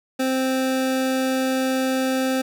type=tone; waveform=25% pulse; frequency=261.6 Hz; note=C4; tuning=in tune; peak=-16 dBFS; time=0.19-2.42 s; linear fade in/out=10 ms; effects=none